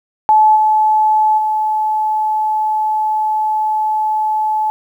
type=tone with level steps; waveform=sine; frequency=862 Hz; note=A5; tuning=36 cents flat; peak=-6 / -9 / -13 dBFS; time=0.29-4.7 s; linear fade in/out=0 ms; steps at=0.55 / 1.37 s; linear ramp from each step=20 ms; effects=8-bit

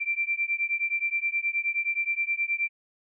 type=beating tone pair; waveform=sine; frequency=2349 / 2358.5 Hz; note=D7 / D7; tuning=0 / +7 cents; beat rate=9.5 Hz; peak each=-28 dBFS; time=0-2.69 s; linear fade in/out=20 ms; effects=none

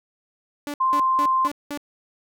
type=tone bursts; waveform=sawtooth; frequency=290 Hz; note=D4; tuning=22 cents flat; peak=-24 dBFS; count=5; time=0.67-1.775 s; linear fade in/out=0 ms; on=69 ms; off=190 ms
type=tone; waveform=sine; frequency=1046.5 Hz; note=C6; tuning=in tune; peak=-17 dBFS; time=0.8-1.48 s; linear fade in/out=10 ms
effects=none

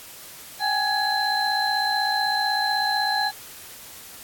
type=tone cluster; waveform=sine; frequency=780 / 836 / 1678 / 4083 Hz; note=G5 / G#5 / G#6 / C8; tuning=-9 / +11 / +17 / -43 cents; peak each=-26 dBFS; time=0.59-3.32 s; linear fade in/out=50 ms; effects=white hiss -42 dBFS RMS until 4.23 s + AAC 64 kbps

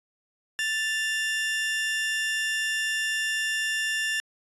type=tone pair together; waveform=40% pulse; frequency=1760 / 2788 Hz; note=A6 / F7; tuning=0 / -4 cents; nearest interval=minor sixth; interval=796 cents; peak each=-26 / -29 dBFS; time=0.59-4.2 s; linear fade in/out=0 ms; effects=resampled to 24000 Hz

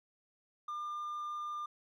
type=tone with hard clipping; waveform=sine; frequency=1201 Hz; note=D6; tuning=38 cents sharp; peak=-38 dBFS; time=0.68-1.66 s; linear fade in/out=5 ms; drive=2 dB; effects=none

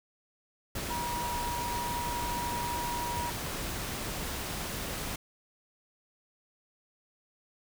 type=tone in noise; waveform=sine; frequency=959 Hz; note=A#5; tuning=49 cents sharp; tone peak=-33 dBFS; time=0.9-3.3 s; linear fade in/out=5 ms; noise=pink; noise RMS=-36 dBFS; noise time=0.75-5.16 s; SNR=0 dB; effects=none

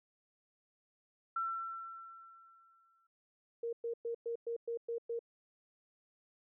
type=tone with exponential decay; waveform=sine; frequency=1346 Hz; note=E6; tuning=36 cents sharp; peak=-32 dBFS; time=1.36-3.07 s; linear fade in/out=5 ms; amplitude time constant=370 ms
type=tone bursts; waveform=sine; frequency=466.2 Hz; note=A#4; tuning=in tune; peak=-35 dBFS; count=8; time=3.63-5.192 s; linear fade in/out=5 ms; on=99 ms; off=110 ms
effects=none

